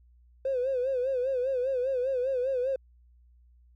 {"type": "tone with vibrato", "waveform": "triangle", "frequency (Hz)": 516, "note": "C5", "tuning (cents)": -24, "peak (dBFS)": -22, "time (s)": [0.45, 2.76], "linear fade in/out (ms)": 5, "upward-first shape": "sine", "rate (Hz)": 5, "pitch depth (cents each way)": 95, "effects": ["tanh soft clip ceiling -23 dBFS", "added 60 Hz sine -56 dBFS peak until 3.75 s"]}